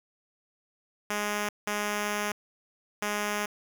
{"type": "tone bursts at uneven times", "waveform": "5% pulse", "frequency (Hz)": 207.7, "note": "G#3", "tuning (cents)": 0, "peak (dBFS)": -17, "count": 3, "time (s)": [[1.1, 1.49], [1.67, 2.32], [3.02, 3.46]], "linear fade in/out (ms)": 5, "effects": ["9-bit"]}